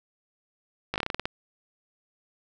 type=slowing click train; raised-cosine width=0.3 ms; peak=-12 dBFS; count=10; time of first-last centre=0.94-1.255 s; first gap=18 ms; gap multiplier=1.16; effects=none